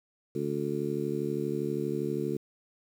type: harmonic tone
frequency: 72.5 Hz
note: D2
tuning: 22 cents flat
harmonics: 2 / 3 / 4 / 5 / 6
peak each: -36 / -36 / -36 / -33 / -35 dBFS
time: 0.35-2.37 s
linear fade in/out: 5 ms
effects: 9-bit